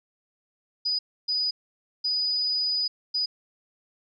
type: tone bursts at uneven times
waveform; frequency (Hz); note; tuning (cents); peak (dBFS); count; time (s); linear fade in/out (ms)
sine; 4959; D#8; -7; -23; 4; 0.85-0.99 / 1.28-1.51 / 2.04-2.88 / 3.14-3.26; 10
effects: none